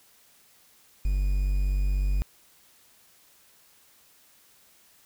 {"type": "tone with quantisation", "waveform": "triangle", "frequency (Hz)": 48.15, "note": "G1", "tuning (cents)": -30, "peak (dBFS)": -20, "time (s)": [1.05, 2.22], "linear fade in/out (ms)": 0, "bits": 8, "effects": ["white hiss -59 dBFS RMS until 5.05 s"]}